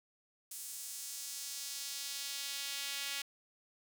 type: tone with high-pass filter sweep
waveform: sawtooth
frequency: 279.4 Hz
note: C#4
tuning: 14 cents sharp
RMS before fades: -42 dBFS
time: 0.51-3.22 s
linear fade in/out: 5 ms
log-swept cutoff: 8600 to 2700 Hz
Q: 1.1
effects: none